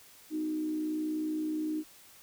sine tone with frequency modulation, 309.5 Hz, D#4, 9 cents flat, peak -30 dBFS, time 0.3-1.84 s, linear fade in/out 50 ms, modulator 61.1 Hz, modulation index 0.37, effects white hiss -56 dBFS RMS until 2.22 s

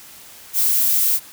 violet noise, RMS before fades -17 dBFS, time 0.53-1.2 s, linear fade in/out 50 ms, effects white hiss -42 dBFS RMS until 1.32 s

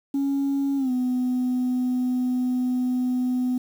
sine tone with pitch glide, 277.2 to 251.3 Hz, C#4 to B3, 0 to +30 cents, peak -19 dBFS, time 0.14-3.58 s, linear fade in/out 5 ms, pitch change -170 cents, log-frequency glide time 0.77-0.91 s, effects tanh soft clip ceiling -19 dBFS + 8-bit

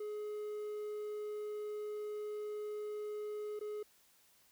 triangle tone with dropouts, 421.1 Hz, G#4, 24 cents sharp, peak -37 dBFS, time 0-3.83 s, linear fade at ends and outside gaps 5 ms, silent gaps 3.593-3.61 s, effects white hiss -68 dBFS RMS until 4.51 s

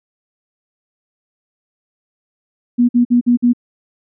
sine tone bursts, 242 Hz, B3, 35 cents flat, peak -8 dBFS, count 5, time 2.78-3.534 s, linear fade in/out 20 ms, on 110 ms, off 51 ms, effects none

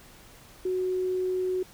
sine tone, 369.4 Hz, F#4, 3 cents flat, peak -25 dBFS, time 0.65-1.63 s, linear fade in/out 5 ms, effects pink hiss -52 dBFS RMS until 1.73 s

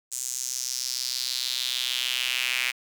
square tone with high-pass filter sweep, 63.3 Hz, B1, 43 cents sharp, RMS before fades -29 dBFS, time 0.11-2.72 s, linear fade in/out 20 ms, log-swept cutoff 7400 to 2300 Hz, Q 3.4, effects none

